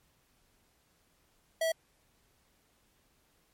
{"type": "tone", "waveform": "square", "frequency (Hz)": 651, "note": "E5", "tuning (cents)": -22, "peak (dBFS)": -28, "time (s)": [1.61, 1.72], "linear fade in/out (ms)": 5, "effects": ["pink hiss -70 dBFS RMS until 3.53 s", "MP3 64 kbps"]}